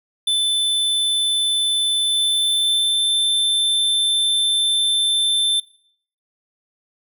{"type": "tone with pitch glide", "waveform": "square", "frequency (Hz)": [3520, 3549], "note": ["A7", "A7"], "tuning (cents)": [0, 14], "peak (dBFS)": -16, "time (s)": [0.27, 5.6], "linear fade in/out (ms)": 5, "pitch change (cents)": 14, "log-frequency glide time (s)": [2.01, 3.07], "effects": ["noise-tail reverb RT60 0.6 s tail -20 dB re dry"]}